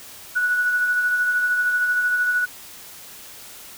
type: tone with tremolo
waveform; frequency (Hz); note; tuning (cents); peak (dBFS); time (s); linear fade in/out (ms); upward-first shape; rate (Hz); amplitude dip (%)
sine; 1472; F#6; -9; -16; 0.35-2.46; 20; sine; 13; 35
effects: white hiss -41 dBFS RMS until 3.77 s